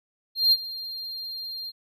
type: tone with ADSR envelope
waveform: triangle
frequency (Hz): 4195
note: C8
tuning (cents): +4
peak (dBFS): -13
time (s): 0.35-1.72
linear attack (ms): 170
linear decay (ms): 44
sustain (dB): -18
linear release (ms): 33
effects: none